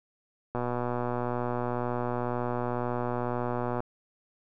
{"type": "click train", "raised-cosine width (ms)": 1, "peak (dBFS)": -17, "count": 398, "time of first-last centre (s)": [0.55, 3.804], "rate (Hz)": 122, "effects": []}